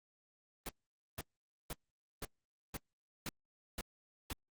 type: noise bursts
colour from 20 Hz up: pink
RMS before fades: -41 dBFS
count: 8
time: 0.66-4.33 s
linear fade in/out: 2 ms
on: 30 ms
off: 490 ms
effects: Opus 24 kbps